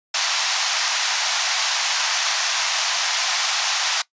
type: band-pass noise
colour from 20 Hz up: white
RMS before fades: -22 dBFS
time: 0.14-4.02 s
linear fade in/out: 5 ms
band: 680 to 6700 Hz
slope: 48 dB/octave
effects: noise-tail reverb RT60 0.1 s tail -19 dB re dry + resampled to 16000 Hz